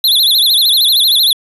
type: tone with vibrato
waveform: square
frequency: 3774 Hz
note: A#7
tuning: 21 cents sharp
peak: -8 dBFS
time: 0.04-1.33 s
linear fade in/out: 2 ms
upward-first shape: sine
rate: 13 Hz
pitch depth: 200 cents each way
effects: resampled to 32000 Hz